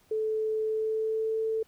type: tone with pitch glide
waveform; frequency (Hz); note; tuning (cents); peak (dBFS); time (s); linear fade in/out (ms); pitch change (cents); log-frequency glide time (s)
sine; 435.9 to 443; A4 to A4; -16 to +12; -26; 0.11-1.63; 5; +28; 0.64-1.4
effects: pink hiss -64 dBFS RMS until 1.67 s